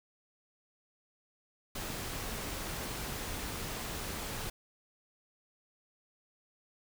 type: noise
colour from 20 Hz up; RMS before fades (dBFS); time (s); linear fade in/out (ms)
pink; -39; 1.75-4.5; 5
effects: none